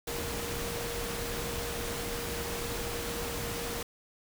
sine tone in noise, 470.8 Hz, A#4, 17 cents sharp, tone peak -39 dBFS, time 0.07-3.83 s, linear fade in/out 5 ms, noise pink, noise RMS -36 dBFS, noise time 0.07-3.83 s, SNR -6 dB, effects none

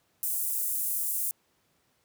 pink high-pass noise, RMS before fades -30 dBFS, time 0.23-1.31 s, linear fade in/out 0 ms, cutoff 9600 Hz, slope 24 dB/octave, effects pink hiss -70 dBFS RMS until 2.04 s + high-pass 100 Hz 12 dB/octave

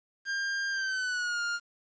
45% pulse tone with pitch glide, 1600 to 1409.1 Hz, G6 to F6, +35 to +15 cents, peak -29 dBFS, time 0.25-1.6 s, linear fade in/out 50 ms, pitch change -220 cents, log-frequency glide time 0.7-1.42 s, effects resampled to 16000 Hz + 10-bit

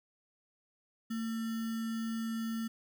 sine tone with sample-and-hold, 226.1 Hz, A3, 47 cents sharp, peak -33 dBFS, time 1.1-2.68 s, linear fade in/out 10 ms, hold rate 1575 Hz, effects none

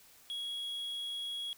triangle tone, 3322 Hz, G#7, in tune, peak -35 dBFS, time 0.3-1.53 s, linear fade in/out 0 ms, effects white hiss -60 dBFS RMS until 1.57 s

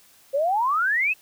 sine exponential sweep, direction up, 528 to 2676 Hz, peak -19 dBFS, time 0.33-1.14 s, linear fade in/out 20 ms, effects white hiss -55 dBFS RMS until 1.21 s

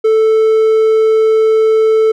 triangle tone, 440 Hz, A4, in tune, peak -5 dBFS, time 0.04-2.12 s, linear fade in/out 10 ms, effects none

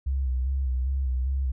sine tone with vibrato, 65.3 Hz, C2, 3 cents flat, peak -23 dBFS, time 0.06-1.52 s, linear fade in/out 10 ms, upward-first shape square, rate 2.5 Hz, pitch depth 50 cents each way, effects none

